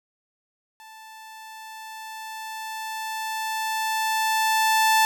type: tone with level ramp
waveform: sawtooth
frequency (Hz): 880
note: A5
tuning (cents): 0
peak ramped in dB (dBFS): -40 to -12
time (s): 0.8-5.05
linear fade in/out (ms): 0
effects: none